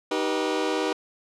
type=chord; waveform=sawtooth; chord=Eb augmented; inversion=none; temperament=just; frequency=311.1 / 388.9 / 486.1 Hz; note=Eb4 / G4 / B4; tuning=0 / -14 / -28 cents; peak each=-24 dBFS; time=0.11-0.93 s; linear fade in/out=5 ms; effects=low-pass 6000 Hz 12 dB/octave